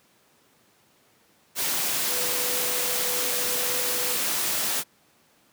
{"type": "tone in noise", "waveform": "sine", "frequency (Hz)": 493.9, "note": "B4", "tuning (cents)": 0, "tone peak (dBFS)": -35, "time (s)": [2.08, 4.18], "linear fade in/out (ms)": 50, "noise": "white", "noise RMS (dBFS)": -26, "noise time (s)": [1.55, 4.84], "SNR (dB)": -12, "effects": ["pink hiss -61 dBFS RMS until 5.52 s", "high-pass 150 Hz 12 dB/octave"]}